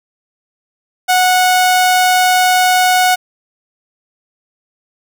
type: tone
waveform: sawtooth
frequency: 735 Hz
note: F#5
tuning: 12 cents flat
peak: -5 dBFS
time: 1.08-3.16 s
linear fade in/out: 20 ms
effects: none